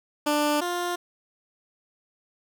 15% pulse tone pair in turn, 296 / 352 Hz, D4 / F4, +14 / +14 cents, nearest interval minor third, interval 300 cents, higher second, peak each -15 / -20 dBFS, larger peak first, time 0.26-0.61 / 0.61-0.96 s, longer neither, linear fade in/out 10 ms, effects none

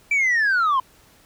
sine linear sweep, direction down, 2349 to 1005 Hz, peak -14 dBFS, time 0.11-0.8 s, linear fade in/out 5 ms, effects tanh soft clip ceiling -15 dBFS + pink hiss -54 dBFS RMS until 1.25 s

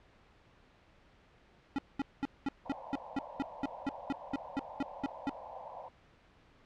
square tone bursts, 277.2 Hz, C#4, in tune, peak -31 dBFS, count 16, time 1.76-5.294 s, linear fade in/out 0 ms, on 24 ms, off 210 ms
white band-pass noise, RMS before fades -47 dBFS, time 2.65-5.89 s, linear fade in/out 10 ms, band 510 to 1000 Hz, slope 96 dB/octave
effects pink hiss -63 dBFS RMS until 6.65 s + low-pass 3000 Hz 12 dB/octave

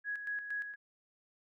sine tone with tremolo, 1667 Hz, G#6, 6 cents sharp, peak -34 dBFS, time 0.04-0.76 s, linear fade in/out 50 ms, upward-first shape square, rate 4.3 Hz, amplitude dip 55%, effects none

